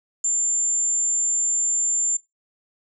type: tone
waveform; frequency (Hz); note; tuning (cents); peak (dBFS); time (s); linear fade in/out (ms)
sine; 7240; A8; +48; -19; 0.24-2.17; 5
effects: noise-tail reverb RT60 0.2 s tail -24 dB re dry